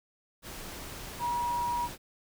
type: tone in noise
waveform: sine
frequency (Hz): 959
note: A#5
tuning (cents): +49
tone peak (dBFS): -28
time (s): 1.19-1.89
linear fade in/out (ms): 50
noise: pink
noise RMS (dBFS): -42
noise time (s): 0.42-1.98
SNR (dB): +11
effects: none